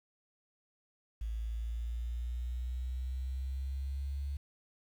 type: linear sweep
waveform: sine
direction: up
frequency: 54.5 to 70.5 Hz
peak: -34 dBFS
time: 1.21-4.37 s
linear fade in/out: 5 ms
effects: 10-bit